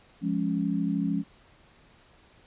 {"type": "chord", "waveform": "sine", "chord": "Db major", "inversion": "first", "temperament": "equal", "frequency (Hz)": [174.61, 207.7, 277.2], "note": ["F3", "Ab3", "Db4"], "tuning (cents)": [0, 0, 0], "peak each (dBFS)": -29, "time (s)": [0.21, 1.24], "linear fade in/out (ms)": 50, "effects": ["pink hiss -58 dBFS RMS until 2.46 s", "resampled to 8000 Hz"]}